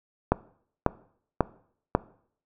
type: click train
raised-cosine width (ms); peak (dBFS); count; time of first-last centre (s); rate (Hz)
1; -5; 4; 0.32-1.95; 1.84
effects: noise-tail reverb RT60 0.6 s tail -20 dB re dry